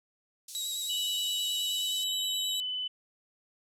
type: band-pass noise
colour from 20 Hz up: pink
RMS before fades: -45 dBFS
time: 0.48-2.04 s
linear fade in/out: 5 ms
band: 4400 to 12000 Hz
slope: 24 dB/octave
type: tone with vibrato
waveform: 25% pulse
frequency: 3852 Hz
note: B7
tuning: 44 cents flat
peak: -28 dBFS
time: 0.55-2.6 s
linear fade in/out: 0 ms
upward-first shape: sine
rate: 9.5 Hz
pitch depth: 27 cents each way
type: tone with pitch glide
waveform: sine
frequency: 2961 to 3008 Hz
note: F#7 to F#7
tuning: +1 to +28 cents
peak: -31 dBFS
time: 0.89-2.88 s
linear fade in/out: 10 ms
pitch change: +27 cents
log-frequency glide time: 1.61-2.07 s
effects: none